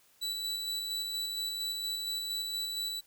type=tone with tremolo; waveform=40% pulse; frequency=3951 Hz; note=B7; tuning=in tune; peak=-31 dBFS; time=0.21-3.01 s; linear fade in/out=20 ms; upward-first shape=square; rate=4.3 Hz; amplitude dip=25%; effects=white hiss -65 dBFS RMS until 3.06 s